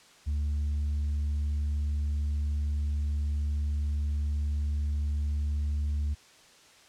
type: tone with tanh clipping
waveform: sine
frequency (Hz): 73.42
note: D2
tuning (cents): 0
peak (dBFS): -27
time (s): 0.26-6.15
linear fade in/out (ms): 20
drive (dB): 2
effects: white hiss -56 dBFS RMS until 6.88 s + low-pass 7000 Hz 12 dB/octave